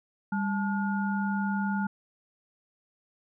sine tone cluster, 199 / 869 / 1431 Hz, G3 / A5 / F6, +26 / -22 / +42 cents, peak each -27 / -34 / -35 dBFS, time 0.32-1.87 s, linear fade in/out 5 ms, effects none

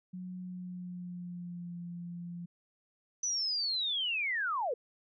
sine tone with pitch glide, 182.4 to 173.36 Hz, F#3 to F3, -24 to -12 cents, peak -39 dBFS, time 0.13-2.46 s, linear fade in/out 10 ms, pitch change -88 cents, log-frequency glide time 0.39-1.77 s
sine linear sweep, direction down, 6030 to 440 Hz, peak -30 dBFS, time 3.23-4.74 s, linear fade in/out 5 ms
effects none

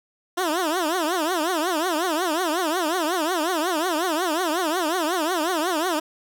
15% pulse tone with vibrato, 336.7 Hz, E4, 37 cents sharp, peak -15 dBFS, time 0.37-6 s, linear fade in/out 10 ms, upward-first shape triangle, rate 5.5 Hz, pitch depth 240 cents each way, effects none

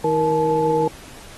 sine tone cluster, 158.4 / 320.1 / 471.1 / 864 Hz, D#3 / D#4 / A#4 / A5, +31 / +49 / +18 / -32 cents, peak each -27 / -25 / -18 / -21 dBFS, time 0.04-0.88 s, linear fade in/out 5 ms, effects pink hiss -42 dBFS RMS until 1.37 s + AAC 32 kbps

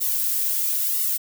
violet noise with flanger, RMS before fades -23 dBFS, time 0-1.18 s, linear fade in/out 20 ms, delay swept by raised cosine 1.2 to 3.3 ms, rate 1 Hz, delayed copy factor -0.95, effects none

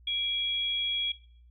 sine tone pair together, 2349 / 3319 Hz, D7 / G#7, 0 / -2 cents, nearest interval tritone, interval 598 cents, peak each -38 / -28 dBFS, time 0.07-1.12 s, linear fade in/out 5 ms, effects noise-tail reverb RT60 0.6 s tail -18 dB re dry + added 60 Hz sine -53 dBFS peak until 1.5 s

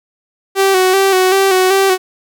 sawtooth tone with vibrato, 380.2 Hz, F#4, 47 cents sharp, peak -5 dBFS, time 0.55-1.98 s, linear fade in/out 50 ms, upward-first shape square, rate 2.6 Hz, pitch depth 39 cents each way, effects none

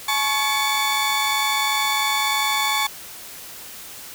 35% pulse tone cluster, 855 / 1104 / 2248 / 3503 Hz, A5 / C#6 / C#7 / A7, -50 / -7 / +24 / -8 cents, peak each -23 dBFS, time 0.08-2.87 s, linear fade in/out 5 ms, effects white hiss -38 dBFS RMS until 4.14 s

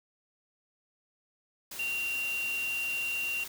sine tone in noise, 2762 Hz, F7, 20 cents flat, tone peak -30 dBFS, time 1.79-3.44 s, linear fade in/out 5 ms, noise white, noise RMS -42 dBFS, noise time 1.71-3.48 s, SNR +9 dB, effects none

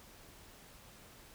silence, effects pink hiss -57 dBFS RMS until 1.34 s

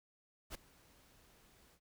pink noise with ADSR envelope, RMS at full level -43 dBFS, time 0.5-1.8 s, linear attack 47 ms, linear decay 8 ms, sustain -23 dB, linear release 63 ms, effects none

